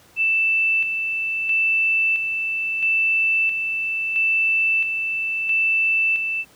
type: tone with tremolo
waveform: sine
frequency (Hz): 2652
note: E7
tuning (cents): +10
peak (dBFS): -16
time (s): 0.16-6.45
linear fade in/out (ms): 50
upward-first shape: square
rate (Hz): 0.75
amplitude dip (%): 45
effects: pink hiss -52 dBFS RMS until 6.55 s + high-pass 80 Hz 12 dB/octave